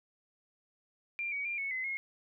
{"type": "tone with pitch steps", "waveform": "sine", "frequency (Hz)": [2381, 2257, 2388, 2205, 2041, 2157], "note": ["D7", "C#7", "D7", "C#7", "C7", "C#7"], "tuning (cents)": [23, 31, 28, -10, -44, -48], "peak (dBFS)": -33, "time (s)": [1.19, 1.97], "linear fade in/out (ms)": 0, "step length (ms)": 130, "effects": []}